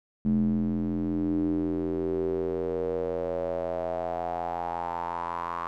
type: tone with band-pass filter sweep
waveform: square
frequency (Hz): 42.73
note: F1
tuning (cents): -37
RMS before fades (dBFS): -29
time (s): 0.25-5.67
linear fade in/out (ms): 0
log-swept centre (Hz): 210 to 1100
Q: 6.1
effects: none